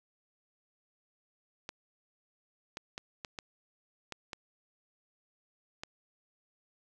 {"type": "clicks", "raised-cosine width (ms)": 0.2, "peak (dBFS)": -22, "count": 8, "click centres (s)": [1.691, 2.771, 2.979, 3.248, 3.388, 4.123, 4.332, 5.835], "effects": []}